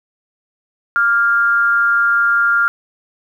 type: tone with amplitude modulation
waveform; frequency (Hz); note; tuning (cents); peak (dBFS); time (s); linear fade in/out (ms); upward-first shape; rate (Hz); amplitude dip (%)
sine; 1396.9; F6; 0; -8; 0.96-2.68; 0; sine; 225; 60
effects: 8-bit